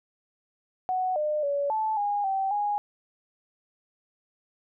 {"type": "tone with pitch steps", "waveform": "sine", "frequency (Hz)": [742, 604, 568, 872, 819, 774, 825], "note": ["F#5", "D5", "C#5", "A5", "G#5", "G5", "G#5"], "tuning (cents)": [5, 48, 42, -16, -24, -22, -12], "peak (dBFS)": -24, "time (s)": [0.89, 2.78], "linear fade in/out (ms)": 0, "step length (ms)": 270, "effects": []}